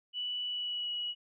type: tone with pitch glide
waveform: sine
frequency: 2960 to 2921 Hz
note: F#7 to F#7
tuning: 0 to -23 cents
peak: -33 dBFS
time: 0.13-1.15 s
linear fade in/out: 50 ms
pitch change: -23 cents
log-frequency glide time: 0.45-0.95 s
effects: none